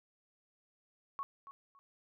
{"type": "tone with echo", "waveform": "sine", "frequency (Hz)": 1108.7, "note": "C#6", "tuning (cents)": 0, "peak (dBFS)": -36, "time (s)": [1.19, 1.23], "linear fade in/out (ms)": 0, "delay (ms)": 280, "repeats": 2, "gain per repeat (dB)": -12, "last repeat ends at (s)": 1.79, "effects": []}